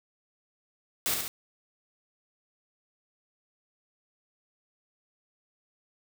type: noise with echo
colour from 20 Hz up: white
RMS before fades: -28 dBFS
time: 1.06-1.14 s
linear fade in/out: 0 ms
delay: 70 ms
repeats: 2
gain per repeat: -4 dB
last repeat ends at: 1.28 s
effects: none